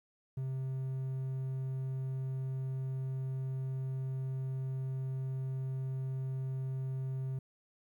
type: tone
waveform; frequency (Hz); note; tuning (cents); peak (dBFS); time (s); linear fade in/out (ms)
triangle; 131.9; C3; +14; -32; 0.37-7.39; 5
effects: 12-bit